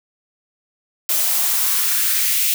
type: noise with high-pass filter sweep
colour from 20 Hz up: blue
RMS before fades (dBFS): -18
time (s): 1.09-2.54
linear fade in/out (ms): 2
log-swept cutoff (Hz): 520 to 2600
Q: 1.9
effects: none